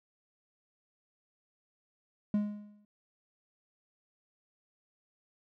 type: tone with exponential decay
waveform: triangle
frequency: 207.7 Hz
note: G#3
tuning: in tune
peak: -22 dBFS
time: 2.34-2.85 s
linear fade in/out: 2 ms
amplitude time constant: 110 ms
effects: none